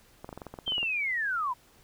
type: clicks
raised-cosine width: 1 ms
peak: -26 dBFS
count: 12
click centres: 0.245 / 0.291 / 0.328 / 0.376 / 0.418 / 0.467 / 0.54 / 0.588 / 0.679 / 0.721 / 0.781 / 0.83 s
type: linear sweep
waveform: sine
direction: down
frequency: 3186 to 941 Hz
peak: -27 dBFS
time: 0.66-1.54 s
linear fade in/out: 20 ms
effects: pink hiss -60 dBFS RMS until 1.83 s